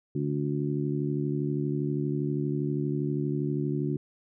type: harmonic tone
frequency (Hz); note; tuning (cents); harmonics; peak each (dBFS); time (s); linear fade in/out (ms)
72.5; D2; -22; 2 / 3 / 4 / 5; -29 / -35 / -32 / -33; 0.15-3.97; 5
effects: none